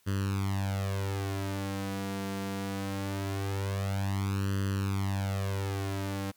sawtooth tone with flanger, 98 Hz, G2, in tune, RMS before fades -32 dBFS, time 0.06-6.32 s, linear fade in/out 20 ms, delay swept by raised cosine 0.65 to 4.35 ms, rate 0.22 Hz, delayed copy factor +1, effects white hiss -67 dBFS RMS until 6.36 s

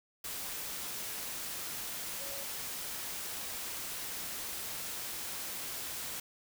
sine tone in noise, 554.4 Hz, C#5, in tune, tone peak -48 dBFS, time 2.2-2.44 s, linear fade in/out 5 ms, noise white, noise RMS -40 dBFS, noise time 0.24-6.2 s, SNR -11 dB, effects none

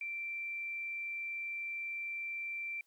sine tone, 2349 Hz, D7, in tune, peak -37 dBFS, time 0.01-2.81 s, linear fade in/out 2 ms, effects white hiss -75 dBFS RMS until 2.86 s + high-pass 300 Hz 12 dB/octave

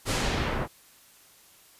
pink noise with low-pass filter sweep, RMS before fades -28 dBFS, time 0.05-0.68 s, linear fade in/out 50 ms, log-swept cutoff 12000 to 1200 Hz, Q 0.84, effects white hiss -56 dBFS RMS until 1.79 s + resampled to 32000 Hz

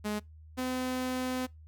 sawtooth tone pair in turn, 210 / 255.1 Hz, G#3 / C4, +19 / -44 cents, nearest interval minor third, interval 337 cents, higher second, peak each -27 dBFS, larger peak neither, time 0.04-0.2 / 0.57-1.47 s, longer second, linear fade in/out 20 ms, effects noise-tail reverb RT60 0.2 s tail -24 dB re dry + added 78 Hz sine -49 dBFS peak until 1.67 s

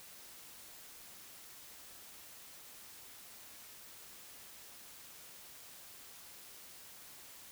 silence, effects white hiss -54 dBFS RMS until 7.51 s

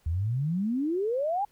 sine exponential sweep, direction up, 75.8 to 844 Hz, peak -25 dBFS, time 0.06-1.45 s, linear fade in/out 5 ms, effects pink hiss -66 dBFS RMS until 1.51 s

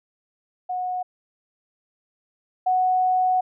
sine tone pair in turn, 731 / 739.5 Hz, F#5 / F#5, -21 / -1 cents, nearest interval unison, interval 20 cents, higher second, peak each -24 / -17 dBFS, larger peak second, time 0.69-1.03 / 2.66-3.41 s, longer second, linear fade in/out 10 ms, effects none

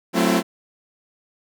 sawtooth chord, F# half-diminished seventh, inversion none, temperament equal with one note detuned, 185 / 220 / 261.6 / 337.7 Hz, F#3 / A3 / C4 / E4, 0 / 0 / 0 / +42 cents, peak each -18 dBFS, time 0.13-0.43 s, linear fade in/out 50 ms, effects none

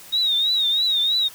sine tone with vibrato, 3760 Hz, A#7, 14 cents sharp, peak -17 dBFS, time 0.12-1.29 s, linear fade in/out 20 ms, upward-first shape triangle, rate 3.1 Hz, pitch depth 110 cents each way, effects white hiss -43 dBFS RMS until 1.34 s

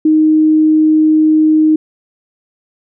sine tone, 311.1 Hz, D#4, in tune, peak -6 dBFS, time 0.05-1.76 s, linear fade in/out 5 ms, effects none

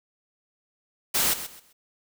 white noise with echo, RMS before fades -23 dBFS, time 1.14-1.34 s, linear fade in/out 10 ms, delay 130 ms, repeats 3, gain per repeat -12 dB, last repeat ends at 1.73 s, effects none

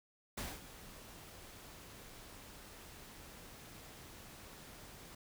pink noise with ADSR envelope, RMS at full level -41 dBFS, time 0.37-5.15 s, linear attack 9 ms, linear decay 220 ms, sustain -13 dB, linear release 5 ms, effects none

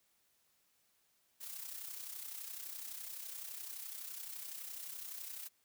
blue noise with amplitude modulation, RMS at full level -44 dBFS, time 1.4-5.49 s, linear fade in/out 20 ms, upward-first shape sine, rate 31.8 Hz, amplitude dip 55%, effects white hiss -75 dBFS RMS until 5.64 s

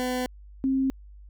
20% pulse / sine tone pair in turn, 251.9 / 266.4 Hz, B3 / C4, +34 / +31 cents, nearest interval minor second, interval 97 cents, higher second, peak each -21 dBFS, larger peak neither, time 0-0.26 / 0.64-0.9 s, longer neither, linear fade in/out 0 ms, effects added 50 Hz sine -44 dBFS peak until 1.29 s

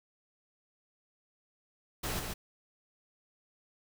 pink noise with echo, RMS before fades -35 dBFS, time 2.03-2.2 s, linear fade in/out 10 ms, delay 140 ms, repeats 1, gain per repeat -4 dB, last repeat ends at 2.34 s, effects none

